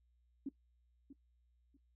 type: tone with echo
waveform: sine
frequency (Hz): 277.2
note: C#4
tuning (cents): 0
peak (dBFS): -37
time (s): 0.46-0.49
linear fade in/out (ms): 5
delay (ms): 640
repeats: 2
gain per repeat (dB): -13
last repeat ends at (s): 1.77
effects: noise-tail reverb RT60 0.1 s tail -18 dB re dry + added 60 Hz sine -70 dBFS peak until 1.95 s